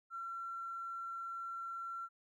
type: tone with tanh clipping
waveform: triangle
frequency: 1359 Hz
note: F6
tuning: 48 cents flat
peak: -40 dBFS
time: 0.1-2.09 s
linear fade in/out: 50 ms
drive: 2 dB
effects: none